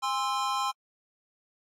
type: chord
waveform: square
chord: Ab augmented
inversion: none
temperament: equal with one note detuned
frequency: 814.5 / 1046.5 / 1318.5 Hz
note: Ab5 / C6 / E6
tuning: -34 / 0 / 0 cents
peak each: -33 / -30 / -35 dBFS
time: 0.02-0.72 s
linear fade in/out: 20 ms
effects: low-pass 8000 Hz 12 dB/octave + AAC 64 kbps